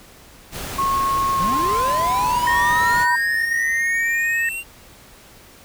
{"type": "noise", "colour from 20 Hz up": "pink", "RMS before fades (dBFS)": -30, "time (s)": [0.51, 3.07], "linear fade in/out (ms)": 50}
{"type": "tone with pitch glide", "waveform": "sine", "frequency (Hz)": [1090, 971.1], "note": ["C#6", "B5"], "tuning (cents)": [-29, -29], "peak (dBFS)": -17, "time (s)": [0.78, 3.16], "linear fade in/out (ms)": 10, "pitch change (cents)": -200, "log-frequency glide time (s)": [1.32, 2.45]}
{"type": "linear sweep", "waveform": "square", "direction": "up", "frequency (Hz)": [130.7, 2794], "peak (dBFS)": -26, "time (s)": [1.37, 4.64], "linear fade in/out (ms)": 50}
{"type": "tone", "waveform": "sine", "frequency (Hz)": 1850, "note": "A#6", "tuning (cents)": -14, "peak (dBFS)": -18, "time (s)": [2.47, 4.49], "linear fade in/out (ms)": 2}
{"effects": ["pink hiss -46 dBFS RMS until 5.64 s"]}